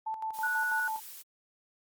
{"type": "tone with tremolo", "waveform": "sine", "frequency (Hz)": 880, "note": "A5", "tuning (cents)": 0, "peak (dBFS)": -31, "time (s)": [0.06, 1], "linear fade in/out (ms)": 10, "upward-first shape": "square", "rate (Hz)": 6.1, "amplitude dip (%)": 60}
{"type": "noise", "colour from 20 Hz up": "blue", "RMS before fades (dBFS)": -46, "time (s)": [0.33, 1.23], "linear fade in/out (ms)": 20}
{"type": "tone", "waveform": "sine", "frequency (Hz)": 1471, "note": "F#6", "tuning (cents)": -11, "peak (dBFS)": -28, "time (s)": [0.43, 0.88], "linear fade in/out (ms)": 5}
{"effects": ["Opus 48 kbps"]}